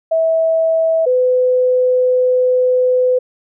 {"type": "tone pair in turn", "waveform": "sine", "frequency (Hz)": [650, 504.6], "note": ["E5", "B4"], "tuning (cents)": [-24, 37], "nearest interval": "major third", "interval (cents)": 439, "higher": "first", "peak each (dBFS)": [-11, -10], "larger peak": "second", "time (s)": [[0.11, 1.06], [1.06, 3.19]], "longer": "second", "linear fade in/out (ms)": 10, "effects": []}